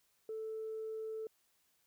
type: tone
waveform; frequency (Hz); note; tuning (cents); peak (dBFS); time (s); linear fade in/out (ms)
sine; 440; A4; 0; -38; 0.29-1.27; 2
effects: tanh soft clip ceiling -35 dBFS + white hiss -75 dBFS RMS until 1.86 s